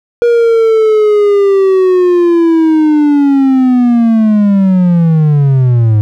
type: linear sweep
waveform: triangle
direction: down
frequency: 477.3 to 103.83 Hz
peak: -3 dBFS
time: 0.22-6.01 s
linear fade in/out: 0 ms
effects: none